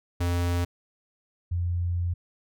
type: tone pair in turn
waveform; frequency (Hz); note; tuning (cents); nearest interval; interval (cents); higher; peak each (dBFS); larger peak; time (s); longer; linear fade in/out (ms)
square / sine; 87.31 / 87.31; F2 / F2; 0 / 0; unison; 0; neither; -24; neither; 0.2-0.65 / 1.51-2.14; second; 10
effects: none